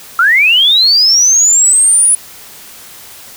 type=linear sweep; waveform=sine; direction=up; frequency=1318.5 to 9956 Hz; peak=-5 dBFS; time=0.19-2.15 s; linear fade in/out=2 ms; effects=white hiss -34 dBFS RMS until 3.36 s